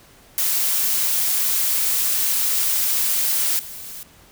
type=noise with level steps; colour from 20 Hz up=blue; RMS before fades=-20 / -35 dBFS; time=0.38-4.03 s; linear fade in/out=0 ms; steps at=3.59 s; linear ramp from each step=2 ms; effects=pink hiss -50 dBFS RMS until 4.31 s